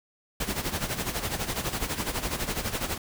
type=noise with tremolo; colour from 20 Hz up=pink; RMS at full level=-28 dBFS; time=0.4-2.98 s; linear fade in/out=5 ms; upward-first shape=sine; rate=12 Hz; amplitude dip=70%; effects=none